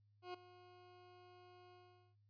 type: tone with ADSR envelope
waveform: 20% pulse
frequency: 360 Hz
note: F#4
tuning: 47 cents flat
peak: -39 dBFS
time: 0.22-2.16 s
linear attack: 120 ms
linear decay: 8 ms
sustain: -17 dB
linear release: 430 ms
effects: added 103 Hz sine -70 dBFS peak until 2.29 s + resampled to 11025 Hz